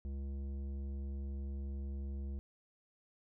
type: tone with tanh clipping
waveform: sine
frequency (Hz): 68.8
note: C#2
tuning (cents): -12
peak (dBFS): -40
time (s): 0.05-2.39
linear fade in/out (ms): 0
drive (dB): 12
effects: none